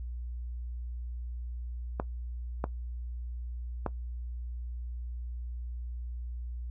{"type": "clicks", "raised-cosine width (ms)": 1, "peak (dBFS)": -16, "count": 3, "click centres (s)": [1.999, 2.641, 3.863], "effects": ["noise-tail reverb RT60 0.1 s tail -17 dB re dry", "added 60 Hz sine -35 dBFS peak until 6.7 s"]}